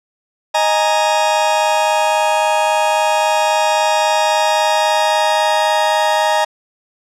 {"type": "chord", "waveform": "40% pulse", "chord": "D# suspended fourth", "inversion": "none", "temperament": "just", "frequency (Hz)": [622.3, 829.7, 933.4], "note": ["D#5", "G#5", "A#5"], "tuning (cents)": [0, -2, 2], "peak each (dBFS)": -16, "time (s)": [0.54, 6.45], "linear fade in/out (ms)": 10, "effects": ["low-pass 8000 Hz 12 dB/octave"]}